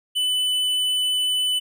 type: tone with tanh clipping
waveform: sine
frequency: 2998 Hz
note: F#7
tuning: 22 cents sharp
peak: -21 dBFS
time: 0.15-1.6 s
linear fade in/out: 20 ms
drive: 11 dB
effects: none